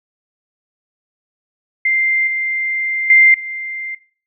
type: tone with level steps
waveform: sine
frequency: 2093 Hz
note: C7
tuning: in tune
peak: -12 / -16 / -5 / -22 dBFS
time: 1.85-3.95 s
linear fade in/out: 5 ms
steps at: 2.27 / 3.1 / 3.34 s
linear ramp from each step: 2 ms
effects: noise-tail reverb RT60 0.4 s tail -19 dB re dry